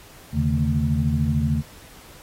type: tone cluster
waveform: sine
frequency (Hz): 80 / 138.3 / 151.6 / 224.5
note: D#2 / C#3 / D#3 / A3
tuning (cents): +49 / -4 / -45 / +35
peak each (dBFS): -24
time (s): 0.32-1.63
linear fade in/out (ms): 50
effects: pink hiss -47 dBFS RMS until 2.22 s + AAC 48 kbps